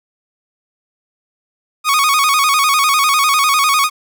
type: tone with vibrato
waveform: sawtooth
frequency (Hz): 1174.7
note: D6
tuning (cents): 0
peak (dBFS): -7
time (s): 1.84-3.9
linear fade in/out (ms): 50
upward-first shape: square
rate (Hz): 10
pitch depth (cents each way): 92
effects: none